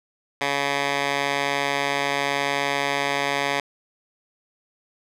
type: tone with band-pass filter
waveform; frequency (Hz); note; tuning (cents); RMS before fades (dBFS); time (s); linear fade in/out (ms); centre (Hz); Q
10% pulse; 140.9; C#3; +29; -24; 0.41-3.6; 2; 2100; 0.76
effects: none